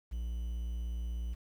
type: tone with quantisation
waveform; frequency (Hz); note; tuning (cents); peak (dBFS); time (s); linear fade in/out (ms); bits
triangle; 58.27; A#1; 0; -32; 0.11-1.35; 20; 10
effects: none